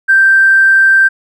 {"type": "tone with tanh clipping", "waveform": "triangle", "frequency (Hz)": 1568, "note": "G6", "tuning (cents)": 0, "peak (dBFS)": -4, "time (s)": [0.08, 1.09], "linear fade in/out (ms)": 20, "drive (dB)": 2, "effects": []}